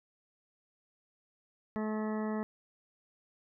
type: harmonic tone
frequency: 215.5 Hz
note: A3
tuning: 36 cents flat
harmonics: 1 / 2 / 3 / 4 / 5 / 6 / 8 / 9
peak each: -33 / -39 / -43 / -45 / -47 / -49 / -51 / -52 dBFS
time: 1.76-2.43 s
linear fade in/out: 0 ms
effects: none